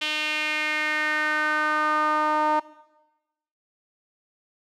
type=tone with band-pass filter sweep; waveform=sawtooth; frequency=305.2 Hz; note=D#4; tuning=33 cents flat; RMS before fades=-24 dBFS; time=0.01-2.6 s; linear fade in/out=10 ms; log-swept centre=3000 to 930 Hz; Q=3.6; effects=noise-tail reverb RT60 1.0 s tail -18 dB re dry